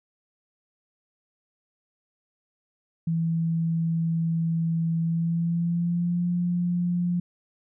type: tone with pitch glide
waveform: sine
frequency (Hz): 164.81 to 175.62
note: E3 to F3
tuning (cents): 0 to +10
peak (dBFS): -22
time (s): 3.07-7.2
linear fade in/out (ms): 5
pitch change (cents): +110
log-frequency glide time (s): 5-6.28
effects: none